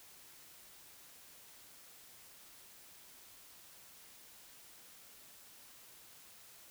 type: silence
effects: white hiss -58 dBFS RMS until 6.7 s